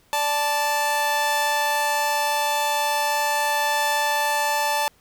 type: tone pair together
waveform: sawtooth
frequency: 586 / 878.8 Hz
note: D5 / A5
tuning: -4 / -2 cents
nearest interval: perfect fifth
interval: 702 cents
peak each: -24 / -17 dBFS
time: 0.13-4.88 s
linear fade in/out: 0 ms
effects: pink hiss -59 dBFS RMS until 5 s